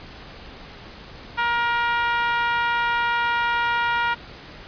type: tone with high-pass filter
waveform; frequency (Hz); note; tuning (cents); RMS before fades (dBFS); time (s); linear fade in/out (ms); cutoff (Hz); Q
10% pulse; 473; A#4; +25; -22; 1.37-4.15; 20; 1100; 7.1
effects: pink hiss -41 dBFS RMS until 4.67 s + resampled to 11025 Hz